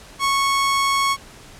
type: tone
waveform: sawtooth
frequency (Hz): 1103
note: C#6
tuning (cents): -9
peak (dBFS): -13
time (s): 0.19-1.17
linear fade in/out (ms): 50
effects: pink hiss -43 dBFS RMS until 1.59 s + low-pass 10000 Hz 12 dB/octave